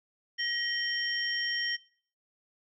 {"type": "tone cluster", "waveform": "sine", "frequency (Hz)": [1899, 3114, 5550], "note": ["A#6", "G7", "F8"], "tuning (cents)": [32, -12, -12], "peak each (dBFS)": [-32, -34, -35], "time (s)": [0.38, 1.77], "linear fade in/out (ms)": 20, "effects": ["noise-tail reverb RT60 0.5 s tail -22 dB re dry"]}